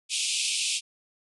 pink band-pass noise, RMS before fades -28 dBFS, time 0.09-0.81 s, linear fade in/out 50 ms, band 2400 to 10000 Hz, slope 96 dB/octave, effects none

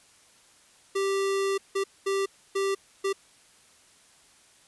square tone bursts at uneven times, 391.8 Hz, G4, 1 cent flat, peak -25 dBFS, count 5, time 0.95-1.58 / 1.75-1.84 / 2.06-2.26 / 2.55-2.75 / 3.04-3.13 s, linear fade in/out 10 ms, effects white hiss -58 dBFS RMS until 4.67 s + resampled to 24000 Hz

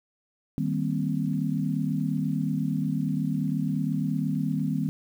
sine chord, C minor seventh, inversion first, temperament equal, 155.56 / 196 / 233.1 / 261.6 Hz, Eb3 / G3 / Bb3 / C4, 0 / 0 / 0 / 0 cents, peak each -28 / -30 / -32 / -30 dBFS, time 0.58-4.89 s, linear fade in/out 0 ms, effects 9-bit

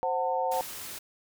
sine chord, F# diminished, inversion second, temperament equal with one note detuned, 523.3 / 740 / 897.5 Hz, C5 / F#5 / A5, 0 / 0 / +34 cents, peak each -30 dBFS, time 0.03-0.61 s, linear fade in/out 0 ms
white noise, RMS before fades -40 dBFS, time 0.51-0.99 s, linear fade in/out 10 ms
effects none

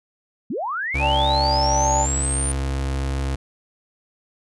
sine linear sweep, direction up, 174.61 to 9380 Hz, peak -23 dBFS, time 0.5-2.52 s, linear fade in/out 5 ms
35% pulse tone with pitch glide, 69 to 67.66 Hz, C#2 to C#2, -7 to -41 cents, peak -20 dBFS, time 0.94-3.36 s, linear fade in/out 10 ms, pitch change -34 cents, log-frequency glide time 1.06-1.56 s
sine chord, D suspended fourth, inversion none, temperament just, 587.3 / 783.1 / 881 Hz, D5 / G5 / A5, 0 / -2 / +2 cents, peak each -25 / -25 / -20 dBFS, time 0.99-2.07 s, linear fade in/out 50 ms
effects resampled to 24000 Hz

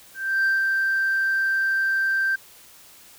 sine tone with ADSR envelope, 1568 Hz, G6, in tune, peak -15 dBFS, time 0.14-2.36 s, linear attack 310 ms, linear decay 160 ms, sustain -3 dB, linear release 10 ms, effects tanh soft clip ceiling -16 dBFS + white hiss -49 dBFS RMS until 3.18 s

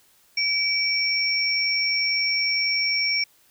sine tone pair together, 2302 / 5491 Hz, D7 / F8, -35 / -30 cents, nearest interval octave + minor third, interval 1505 cents, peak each -23 dBFS, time 0.37-3.24 s, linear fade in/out 5 ms, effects white hiss -59 dBFS RMS until 3.5 s

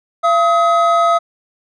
triangle tone pair together, 680 / 1270.4 Hz, F5 / D#6, -46 / +36 cents, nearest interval major seventh, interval 1082 cents, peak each -11 dBFS, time 0.23-1.19 s, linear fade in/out 20 ms, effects resampled to 22050 Hz

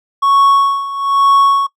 triangle tone with tremolo, 1108.7 Hz, C#6, in tune, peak -4 dBFS, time 0.22-1.67 s, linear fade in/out 10 ms, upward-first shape sine, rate 1.1 Hz, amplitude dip 80%, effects noise-tail reverb RT60 0.1 s tail -21 dB re dry

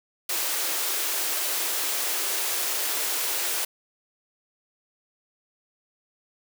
white high-pass noise, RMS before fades -27 dBFS, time 0.29-3.65 s, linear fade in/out 5 ms, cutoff 300 Hz, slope 96 dB/octave, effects none

